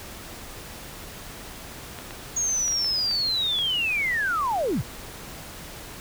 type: clicks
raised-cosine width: 0.3 ms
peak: -21 dBFS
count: 8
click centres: 1.988 / 2.108 / 2.495 / 2.68 / 2.723 / 2.845 / 3.112 / 3.588 s
type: linear sweep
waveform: sine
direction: down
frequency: 6640 to 79.2 Hz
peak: -22 dBFS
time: 2.36-4.82 s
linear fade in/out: 10 ms
effects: pink hiss -40 dBFS RMS until 6 s